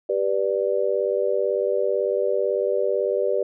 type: chord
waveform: sine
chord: G major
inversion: none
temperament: just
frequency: 392 / 490 / 588 Hz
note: G4 / B4 / D5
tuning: 0 / -14 / +2 cents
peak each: -24 dBFS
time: 0.09-3.43 s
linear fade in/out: 5 ms
effects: none